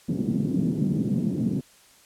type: band-pass noise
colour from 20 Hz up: white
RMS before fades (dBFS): -25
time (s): 0.08-1.61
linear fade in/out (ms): 10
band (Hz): 140 to 250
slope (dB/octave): 24
effects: white hiss -55 dBFS RMS until 2.05 s + low-pass 11000 Hz 12 dB/octave